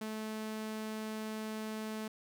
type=tone; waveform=sawtooth; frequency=217.4 Hz; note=A3; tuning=21 cents flat; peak=-34 dBFS; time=0.01-2.08 s; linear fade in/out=5 ms; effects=none